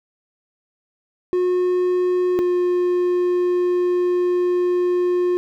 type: tone pair in turn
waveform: triangle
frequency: 361.6 / 357 Hz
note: F#4 / F4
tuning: -40 / +38 cents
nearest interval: unison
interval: 22 cents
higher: first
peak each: -14 dBFS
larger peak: neither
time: 1.33-2.39 / 2.39-5.37 s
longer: second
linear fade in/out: 0 ms
effects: none